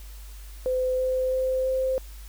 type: tone with pitch steps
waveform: sine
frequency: 511 / 514.6 / 518.1 / 521.7 Hz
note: C5 / C5 / C5 / C5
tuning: -41 / -29 / -17 / -5 cents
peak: -22 dBFS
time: 0.66-1.98 s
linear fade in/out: 0 ms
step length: 330 ms
effects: added 50 Hz sine -39 dBFS peak until 2.28 s + white hiss -51 dBFS RMS until 2.28 s

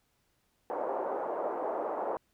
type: band-pass noise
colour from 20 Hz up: pink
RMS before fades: -34 dBFS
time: 0.7-2.17 s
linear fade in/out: 0 ms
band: 410 to 940 Hz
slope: 24 dB/octave
effects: pink hiss -74 dBFS RMS until 2.33 s

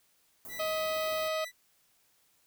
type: band-stop noise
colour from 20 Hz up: white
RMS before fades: -45 dBFS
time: 0.45-1.28 s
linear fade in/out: 0 ms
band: 740 to 15000 Hz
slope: 12 dB/octave
type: tone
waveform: sawtooth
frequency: 1975.5 Hz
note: B6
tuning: in tune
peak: -37 dBFS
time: 0.48-1.52 s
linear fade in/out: 50 ms
type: harmonic tone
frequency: 630 Hz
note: D#5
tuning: 21 cents sharp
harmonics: 1 / 2 / 4 / 5 / 6 / 7 / 8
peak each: -31 / -37 / -43 / -45 / -47 / -48 / -49 dBFS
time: 0.59-1.45 s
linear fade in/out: 10 ms
effects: white hiss -69 dBFS RMS until 2.46 s

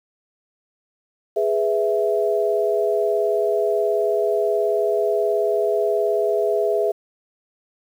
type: chord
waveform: sine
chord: E major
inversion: first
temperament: equal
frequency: 415.3 / 493.9 / 659.3 Hz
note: G#4 / B4 / E5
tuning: 0 / 0 / 0 cents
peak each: -20 / -25 / -21 dBFS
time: 1.36-6.92 s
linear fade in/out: 10 ms
effects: 8-bit

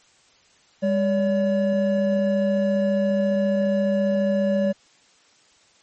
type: tone pair together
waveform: triangle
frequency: 201.2 / 569 Hz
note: G3 / C#5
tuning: +45 / +45 cents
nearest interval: octave + tritone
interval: 1800 cents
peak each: -19 dBFS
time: 0.82-4.73 s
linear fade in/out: 20 ms
effects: white hiss -57 dBFS RMS until 5.82 s + MP3 32 kbps

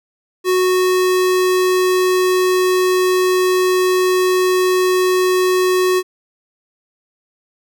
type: tone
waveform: square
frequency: 368.3 Hz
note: F#4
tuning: 8 cents flat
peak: -13 dBFS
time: 0.44-6.03 s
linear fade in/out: 50 ms
effects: none

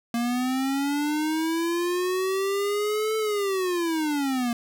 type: linear two-way sweep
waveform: square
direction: up then down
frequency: 232.8 to 440 to 232.8 Hz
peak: -24 dBFS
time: 0.14-4.53 s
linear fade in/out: 2 ms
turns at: 3.17 s
effects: none

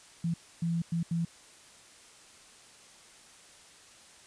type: tone bursts at uneven times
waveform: sine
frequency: 168 Hz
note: E3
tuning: 33 cents sharp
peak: -27 dBFS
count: 4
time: 0.24-0.34 / 0.62-0.82 / 0.92-1.03 / 1.11-1.25 s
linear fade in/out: 5 ms
effects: white hiss -55 dBFS RMS until 4.26 s + resampled to 22050 Hz

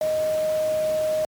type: tone in noise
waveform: sine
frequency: 622.3 Hz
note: D#5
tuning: in tune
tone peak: -20 dBFS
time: 0.01-1.25 s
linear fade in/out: 2 ms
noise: pink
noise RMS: -37 dBFS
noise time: 0.01-1.25 s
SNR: +14 dB
effects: high-pass 100 Hz 12 dB/octave + MP3 96 kbps

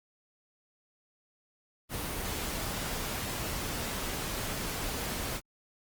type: noise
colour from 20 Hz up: pink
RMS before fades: -35 dBFS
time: 1.89-5.41 s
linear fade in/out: 50 ms
effects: Opus 32 kbps

